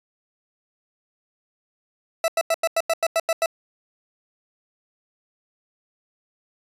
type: tone bursts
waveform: 40% pulse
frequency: 659 Hz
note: E5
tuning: 1 cent flat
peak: -17 dBFS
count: 10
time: 2.24-3.46 s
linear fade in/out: 2 ms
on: 41 ms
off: 90 ms
effects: resampled to 32000 Hz